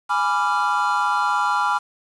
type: chord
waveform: triangle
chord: G# diminished seventh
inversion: none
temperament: equal with one note detuned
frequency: 830.6 / 987.8 / 1174.7 / 1383.3 Hz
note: G#5 / B5 / D6 / F6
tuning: 0 / 0 / 0 / -17 cents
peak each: -22 / -21 / -23 / -21 dBFS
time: 0.09-1.79 s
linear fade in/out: 20 ms
effects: resampled to 22050 Hz + 7-bit